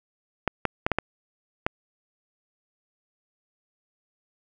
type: clicks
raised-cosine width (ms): 0.5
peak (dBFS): -7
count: 6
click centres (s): 0.477 / 0.653 / 0.865 / 0.917 / 0.986 / 1.665
effects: none